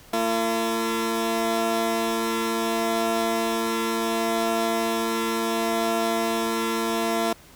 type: tone pair together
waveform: 15% pulse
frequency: 226.7 / 339.7 Hz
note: A#3 / F4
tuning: -48 / -48 cents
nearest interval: perfect fifth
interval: 700 cents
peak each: -19 dBFS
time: 0.13-7.33 s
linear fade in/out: 5 ms
effects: pink hiss -50 dBFS RMS until 7.55 s